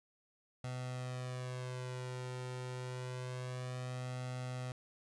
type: tone with flanger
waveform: sawtooth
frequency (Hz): 126.4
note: B2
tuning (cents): +41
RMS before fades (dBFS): -42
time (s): 0.64-4.72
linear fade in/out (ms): 2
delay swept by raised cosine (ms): 1.5 to 2.19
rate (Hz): 0.27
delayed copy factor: +0.95
effects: resampled to 22050 Hz + 12-bit